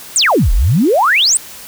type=exponential two-way sweep; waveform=sine; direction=down then up; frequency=8970 to 34.47 to 8970 Hz; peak=-8 dBFS; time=0.16-1.37 s; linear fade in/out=0 ms; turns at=0.52 s; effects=white hiss -33 dBFS RMS until 1.67 s